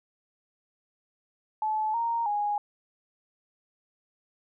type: tone with pitch steps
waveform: sine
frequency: 864 / 929 / 827 Hz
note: A5 / A#5 / G#5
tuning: -32 / -6 / -8 cents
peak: -25 dBFS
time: 1.62-2.58 s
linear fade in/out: 2 ms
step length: 320 ms
effects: none